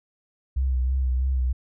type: tone with vibrato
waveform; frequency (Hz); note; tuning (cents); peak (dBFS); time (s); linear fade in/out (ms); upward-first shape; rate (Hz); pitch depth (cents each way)
sine; 64.5; C2; -24; -20; 0.56-1.53; 10; sine; 3.1; 45
effects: none